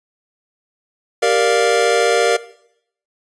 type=chord; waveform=square; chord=G minor seventh; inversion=none; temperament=equal; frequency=392 / 466.2 / 587.3 / 698.5 Hz; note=G4 / Bb4 / D5 / F5; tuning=0 / 0 / 0 / 0 cents; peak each=-22 / -16 / -20 / -20 dBFS; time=1.22-2.37 s; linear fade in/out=10 ms; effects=noise-tail reverb RT60 0.7 s tail -17 dB re dry + resampled to 22050 Hz